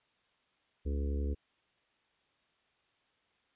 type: harmonic tone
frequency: 71 Hz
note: C#2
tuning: 42 cents sharp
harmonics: 1 / 3 / 4 / 5 / 6 / 7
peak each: -31 / -44 / -44 / -48 / -45 / -49 dBFS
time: 0.85-1.35 s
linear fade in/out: 20 ms
effects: white hiss -73 dBFS RMS until 3.55 s + resampled to 8000 Hz